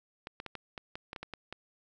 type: clicks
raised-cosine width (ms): 0.3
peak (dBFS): -24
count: 11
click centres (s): 0.271 / 0.401 / 0.463 / 0.553 / 0.778 / 0.955 / 1.131 / 1.162 / 1.23 / 1.337 / 1.526
effects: none